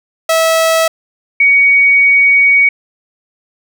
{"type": "tone pair in turn", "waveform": ["sawtooth", "sine"], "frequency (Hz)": [650, 2245], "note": ["E5", "C#7"], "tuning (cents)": [-24, 21], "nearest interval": "octave + major sixth", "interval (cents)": 2145, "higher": "second", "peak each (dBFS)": -5, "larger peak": "neither", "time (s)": [[0.29, 0.88], [1.4, 2.69]], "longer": "second", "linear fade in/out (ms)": 5, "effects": []}